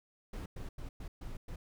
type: noise bursts at uneven times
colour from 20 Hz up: brown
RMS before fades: -42 dBFS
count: 6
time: 0.33-0.46 / 0.56-0.69 / 0.78-0.89 / 1-1.08 / 1.21-1.37 / 1.48-1.56 s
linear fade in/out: 5 ms
effects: none